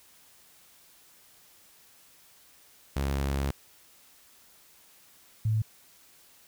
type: tone pair in turn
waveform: sawtooth / sine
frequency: 69 / 109.26 Hz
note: C#2 / A2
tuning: -7 / -12 cents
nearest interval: minor sixth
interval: 795 cents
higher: second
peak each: -23 dBFS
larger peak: neither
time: 2.96-3.51 / 5.45-5.62 s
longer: first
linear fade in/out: 5 ms
effects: white hiss -58 dBFS RMS until 6.47 s